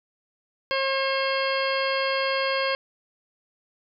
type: harmonic tone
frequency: 538 Hz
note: C5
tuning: 48 cents sharp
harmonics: 1 / 2 / 3 / 4 / 5 / 6 / 8 / 9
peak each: -26 / -29 / -31 / -32 / -33 / -34 / -35 / -36 dBFS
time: 0.71-2.75 s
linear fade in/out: 0 ms
effects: none